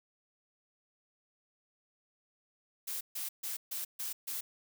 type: noise bursts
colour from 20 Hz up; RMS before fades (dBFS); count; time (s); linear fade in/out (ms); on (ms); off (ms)
blue; -38; 6; 2.87-4.41; 10; 140; 140
effects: none